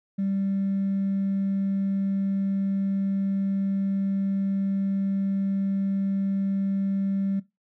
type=tone with hard clipping; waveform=triangle; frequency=195.5 Hz; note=G3; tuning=4 cents flat; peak=-23 dBFS; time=0.18-7.4 s; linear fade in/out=10 ms; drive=2 dB; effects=noise-tail reverb RT60 0.2 s tail -18 dB re dry